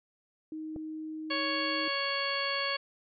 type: tone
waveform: sine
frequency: 313 Hz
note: D#4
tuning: 10 cents sharp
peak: -36 dBFS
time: 0.52-1.88 s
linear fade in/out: 2 ms
type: click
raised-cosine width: 2 ms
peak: -28 dBFS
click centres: 0.762 s
type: harmonic tone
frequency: 556 Hz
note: C#5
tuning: 5 cents sharp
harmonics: 1 / 2 / 3 / 4 / 5 / 6 / 8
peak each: -37 / -36 / -37 / -37 / -38 / -39 / -36 dBFS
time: 1.3-2.77 s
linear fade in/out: 10 ms
effects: none